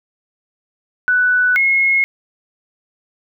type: tone pair in turn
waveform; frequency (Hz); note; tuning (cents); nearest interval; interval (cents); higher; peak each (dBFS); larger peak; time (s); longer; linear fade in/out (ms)
sine; 1488 / 2165; F#6 / C#7; +9 / -41; tritone; 650; second; -11; neither; 1.08-1.56 / 1.56-2.04; neither; 0
effects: none